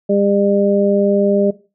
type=harmonic tone; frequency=200.8 Hz; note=G3; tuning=42 cents sharp; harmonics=1 / 2 / 3; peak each=-16 / -16 / -16 dBFS; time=0.09-1.51 s; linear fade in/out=10 ms; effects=noise-tail reverb RT60 0.3 s tail -17 dB re dry